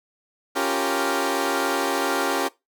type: chord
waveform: 15% pulse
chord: G half-diminished seventh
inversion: second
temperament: equal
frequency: 277.2 / 349.2 / 392 / 466.2 Hz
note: Db4 / F4 / G4 / Bb4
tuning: 0 / 0 / 0 / 0 cents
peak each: -20 / -22 / -20 / -22 dBFS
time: 0.55-2.49 s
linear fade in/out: 20 ms
effects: noise-tail reverb RT60 0.2 s tail -20 dB re dry